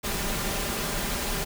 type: noise with comb filter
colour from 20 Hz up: pink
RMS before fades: -29 dBFS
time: 0.03-1.45 s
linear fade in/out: 20 ms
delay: 5 ms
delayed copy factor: +0.5
effects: none